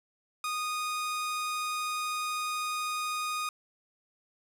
sawtooth tone, 1236 Hz, D#6, 12 cents flat, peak -27 dBFS, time 0.44-3.49 s, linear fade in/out 2 ms, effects resampled to 32000 Hz + 10-bit

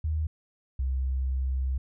sine tone pair in turn, 77.78 / 65.4 Hz, D#2 / C2, 0 / 0 cents, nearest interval minor third, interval 300 cents, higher first, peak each -25 dBFS, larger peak neither, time 0.04-0.27 / 0.79-1.78 s, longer second, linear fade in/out 5 ms, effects none

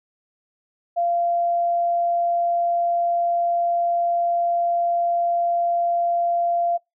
sine tone, 690 Hz, F5, 21 cents flat, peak -18 dBFS, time 0.96-6.78 s, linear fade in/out 20 ms, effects noise-tail reverb RT60 0.2 s tail -26 dB re dry

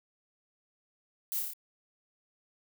violet noise with echo, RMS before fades -34 dBFS, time 1.32-1.39 s, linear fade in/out 0 ms, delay 29 ms, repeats 5, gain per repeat -2 dB, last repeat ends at 1.535 s, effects none

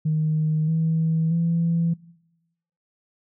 sine tone with pitch steps, 155.56 / 161.42 / 167.5 Hz, D#3 / E3 / E3, 0 / -36 / +28 cents, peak -18 dBFS, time 0.05-1.94 s, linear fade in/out 10 ms, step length 630 ms, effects noise-tail reverb RT60 0.9 s tail -22 dB re dry + tanh soft clip ceiling -14 dBFS

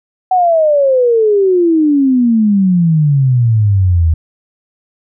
sine exponential sweep, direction down, 755 to 78.3 Hz, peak -7 dBFS, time 0.31-4.14 s, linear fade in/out 5 ms, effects none

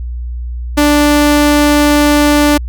sawtooth tone, 293.7 Hz, D4, in tune, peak -3 dBFS, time 0.77-2.58 s, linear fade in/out 10 ms, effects added 60 Hz sine -18 dBFS peak until 2.68 s

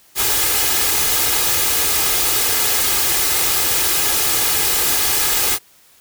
white noise with comb filter, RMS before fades -17 dBFS, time 0.15-5.59 s, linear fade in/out 50 ms, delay 2.4 ms, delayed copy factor +0.55, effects white hiss -51 dBFS RMS until 6 s

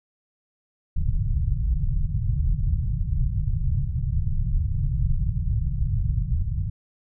pink low-pass noise, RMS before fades -23 dBFS, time 0.96-6.7 s, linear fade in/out 10 ms, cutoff 150 Hz, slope 48 dB/octave, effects none

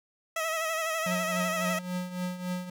15% pulse tone with vibrato, 645 Hz, E5, 38 cents flat, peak -22 dBFS, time 0.36-1.79 s, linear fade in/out 5 ms, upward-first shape sine, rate 12 Hz, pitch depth 45 cents each way
square tone with tremolo, 180.7 Hz, F#3, 41 cents flat, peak -29 dBFS, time 1.06-2.7 s, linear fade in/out 5 ms, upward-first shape triangle, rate 3.6 Hz, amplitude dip 75%
effects none

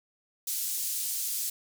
white band-pass noise, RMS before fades -32 dBFS, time 0.47-1.5 s, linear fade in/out 5 ms, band 5700 to 16000 Hz, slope 12 dB/octave, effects none

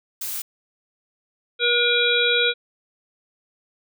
blue noise, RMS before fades -29 dBFS, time 0.21-0.42 s, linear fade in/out 5 ms
harmonic tone, 480 Hz, B4, 49 cents flat, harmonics 1 / 3 / 5 / 7 / 8, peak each -23 / -23 / -23 / -23 / -23 dBFS, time 1.59-2.54 s, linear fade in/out 50 ms
effects none

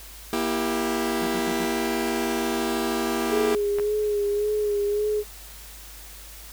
sawtooth chord, E diminished, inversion second, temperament just, 237.3 / 329.6 / 395.6 Hz, Bb3 / E4 / G4, +31 / 0 / +16 cents, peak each -24 dBFS, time 0.33-3.55 s, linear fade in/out 0 ms
30% pulse tone bursts, 180 Hz, F#3, 47 cents flat, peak -29 dBFS, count 4, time 1.21-1.654 s, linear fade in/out 10 ms, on 63 ms, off 64 ms
sine tone with vibrato, 415.3 Hz, G#4, in tune, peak -21 dBFS, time 3.29-5.24 s, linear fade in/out 50 ms, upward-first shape sine, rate 1.8 Hz, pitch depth 35 cents each way
clicks, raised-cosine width 0.5 ms, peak -19 dBFS, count 2, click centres 3.786 / 3.797 s
effects added 51 Hz sine -44 dBFS peak until 6.52 s + white hiss -44 dBFS RMS until 6.52 s

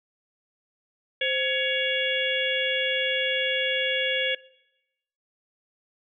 harmonic tone with a mistuned harmonic, 560 Hz, C#5, 18 cents sharp, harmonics 1 / 3 / 4 / 5 / 6, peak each -29 / -29 / -29 / -29 / -29 dBFS, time 1.21-4.35 s, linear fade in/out 5 ms, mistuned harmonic 1, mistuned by -120 cents, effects noise-tail reverb RT60 0.9 s tail -21 dB re dry

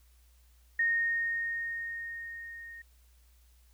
sine tone with level ramp, 1851 Hz, A#6, 13 cents flat, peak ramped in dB -24 to -44 dBFS, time 0.79-2.82 s, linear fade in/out 5 ms, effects added 60 Hz sine -59 dBFS peak until 3.73 s + white hiss -69 dBFS RMS until 3.73 s

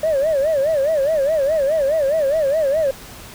sine tone with vibrato, 590 Hz, D5, 8 cents sharp, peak -13 dBFS, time 0.03-2.91 s, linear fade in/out 5 ms, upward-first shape sine, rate 4.8 Hz, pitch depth 170 cents each way, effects tanh soft clip ceiling -12 dBFS + pink hiss -38 dBFS RMS until 3.34 s

